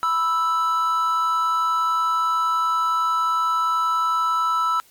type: tone pair together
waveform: triangle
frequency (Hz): 987.8 / 1318.6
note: B5 / E6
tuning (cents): 0 / 0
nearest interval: perfect fourth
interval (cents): 500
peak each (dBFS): -23 / -17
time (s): 0.03-4.8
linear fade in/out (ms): 0
effects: white hiss -54 dBFS RMS until 4.9 s + MP3 96 kbps